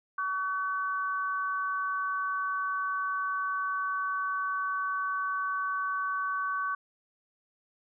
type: tone pair together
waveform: sine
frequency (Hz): 1135 / 1515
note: C#6 / F#6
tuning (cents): +41 / +40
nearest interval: perfect fourth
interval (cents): 499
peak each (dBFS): -30 / -33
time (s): 0.18-6.75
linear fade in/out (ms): 5
effects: none